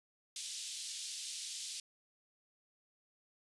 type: band-pass noise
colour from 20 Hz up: pink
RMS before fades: -44 dBFS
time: 0.36-1.8 s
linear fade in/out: 2 ms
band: 3400 to 9600 Hz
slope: 24 dB/octave
effects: resampled to 24000 Hz